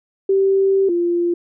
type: tone pair in turn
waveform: sine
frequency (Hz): 388.6 / 346.2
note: G4 / F4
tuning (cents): -15 / -15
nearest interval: major second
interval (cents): 200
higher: first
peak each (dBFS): -12 / -15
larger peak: first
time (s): 0.29-0.89 / 0.89-1.34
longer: first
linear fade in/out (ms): 5
effects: none